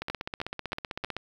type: two click trains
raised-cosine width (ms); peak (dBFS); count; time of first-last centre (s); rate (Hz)
0.3; -15 / -17; 4 / 19; 0.1-1.046 / 0.02-1.166; 3.17 / 15.7
effects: 8-bit